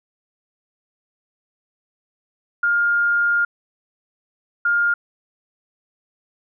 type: tone pair in turn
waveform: sine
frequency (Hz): 1411 / 1411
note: F6 / F6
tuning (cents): +17 / +17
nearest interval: unison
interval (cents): 0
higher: neither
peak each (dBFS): -15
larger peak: neither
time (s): 2.63-3.45 / 4.65-4.94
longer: first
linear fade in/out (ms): 5
effects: none